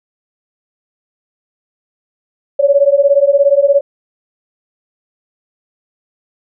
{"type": "beating tone pair", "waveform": "sine", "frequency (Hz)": [554.4, 571.4], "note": ["C#5", "D5"], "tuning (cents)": [0, -48], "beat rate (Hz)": 17, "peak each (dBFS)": -10, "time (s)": [2.59, 3.81], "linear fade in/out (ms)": 10, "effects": []}